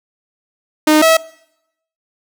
sawtooth tone pair in turn, 307.3 / 647.8 Hz, D#4 / E5, -21 / -30 cents, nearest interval octave + minor second, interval 1291 cents, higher second, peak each -4 dBFS, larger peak neither, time 0.87-1.02 / 1.02-1.17 s, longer neither, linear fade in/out 5 ms, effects noise-tail reverb RT60 0.8 s tail -23 dB re dry

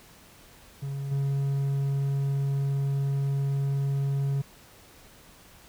triangle tone with level steps, 138.59 Hz, C#3, in tune, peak -28 / -22 dBFS, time 0.82-4.42 s, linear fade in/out 10 ms, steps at 1.11 s, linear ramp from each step 10 ms, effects pink hiss -53 dBFS RMS until 5.68 s

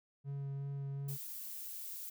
triangle tone with vibrato, 139.2 Hz, C#3, 8 cents sharp, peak -36 dBFS, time 0.24-1.18 s, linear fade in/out 50 ms, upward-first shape sine, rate 2.7 Hz, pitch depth 11 cents each way
violet noise, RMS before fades -45 dBFS, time 1.08-2.1 s, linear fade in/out 10 ms
effects none

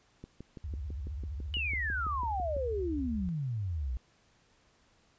click train, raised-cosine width 3 ms, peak -31 dBFS, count 15, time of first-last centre 0.24-2.566 s, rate 6.02 Hz
sine tone with vibrato, 70.8 Hz, C#2, 37 cents sharp, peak -35 dBFS, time 0.64-3.29 s, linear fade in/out 0 ms, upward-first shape sine, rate 15 Hz, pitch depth 290 cents each way
sine exponential sweep, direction down, 2984 to 57.4 Hz, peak -31 dBFS, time 1.54-3.97 s, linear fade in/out 0 ms
effects pink hiss -67 dBFS RMS until 5.18 s + resampled to 16000 Hz

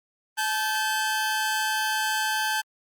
sawtooth tone pair together, 863.7 / 1555 Hz, A5 / G6, -32 / -14 cents, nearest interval minor seventh, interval 1018 cents, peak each -23 dBFS, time 0.37-2.62 s, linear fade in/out 20 ms, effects Opus 32 kbps

